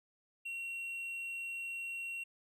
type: tone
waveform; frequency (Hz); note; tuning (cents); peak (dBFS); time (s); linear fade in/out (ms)
triangle; 2737; F7; -36; -37; 0.45-2.24; 10
effects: none